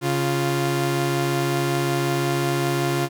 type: tone pair together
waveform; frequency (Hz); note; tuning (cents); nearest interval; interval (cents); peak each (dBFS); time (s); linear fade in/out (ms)
sawtooth; 138.59 / 349.2; C#3 / F4; 0 / 0; octave + major third; 1600; -19; 0.01-3.09; 50
effects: none